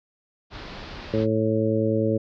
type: low-pass noise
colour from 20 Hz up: pink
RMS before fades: -38 dBFS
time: 0.5-1.27 s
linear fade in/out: 50 ms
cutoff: 5000 Hz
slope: 48 dB/octave
type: harmonic tone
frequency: 110 Hz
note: A2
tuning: in tune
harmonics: 1 / 2 / 3 / 4 / 5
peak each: -26 / -26 / -26 / -26 / -26 dBFS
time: 1.13-2.18 s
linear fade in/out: 10 ms
effects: none